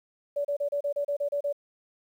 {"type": "tone bursts", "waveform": "sine", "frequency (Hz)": 574, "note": "D5", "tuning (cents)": -40, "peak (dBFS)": -25, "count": 10, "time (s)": [0.36, 1.528], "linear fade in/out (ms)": 10, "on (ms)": 88, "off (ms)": 32, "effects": ["10-bit"]}